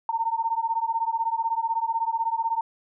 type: beating tone pair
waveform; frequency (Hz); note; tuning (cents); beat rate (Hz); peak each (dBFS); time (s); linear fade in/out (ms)
sine; 903 / 919; A5 / A#5; +45 / -25; 16; -26; 0.09-2.61; 2
effects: none